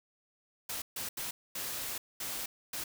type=noise bursts at uneven times; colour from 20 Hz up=white; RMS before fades=-38 dBFS; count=6; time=0.69-0.82 / 0.96-1.09 / 1.17-1.31 / 1.55-1.98 / 2.2-2.46 / 2.73-2.84 s; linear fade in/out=5 ms; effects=none